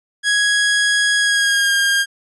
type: tone with pitch glide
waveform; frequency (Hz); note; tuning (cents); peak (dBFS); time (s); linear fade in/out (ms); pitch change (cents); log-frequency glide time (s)
sawtooth; 1661.2 to 1613.9; G#6 to G6; 0 to +50; -10; 0.23-2.06; 50; -50; 1.18-1.73
effects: resampled to 24000 Hz